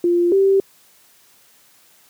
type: tone pair in turn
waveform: sine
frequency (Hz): 347.8 / 389.7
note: F4 / G4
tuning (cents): -7 / -10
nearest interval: major second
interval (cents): 197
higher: second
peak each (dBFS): -13 / -11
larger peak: second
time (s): 0.04-0.32 / 0.32-0.6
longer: neither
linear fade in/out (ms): 2
effects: white hiss -53 dBFS RMS until 2.09 s + high-pass 100 Hz 12 dB/octave